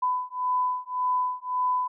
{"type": "beating tone pair", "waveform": "sine", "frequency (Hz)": [1001, 1002.8], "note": ["B5", "B5"], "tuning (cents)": [23, 26], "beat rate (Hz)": 1.8, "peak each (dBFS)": -27, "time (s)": [0.02, 1.88], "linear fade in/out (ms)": 10, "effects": []}